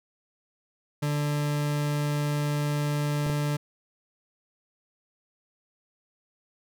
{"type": "tone", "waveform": "40% pulse", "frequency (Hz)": 147, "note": "D3", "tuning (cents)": 2, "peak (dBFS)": -24, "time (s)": [1.02, 3.57], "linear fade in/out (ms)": 10}
{"type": "clicks", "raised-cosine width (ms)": 2, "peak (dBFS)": -20, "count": 2, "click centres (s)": [3.264, 3.299]}
{"effects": []}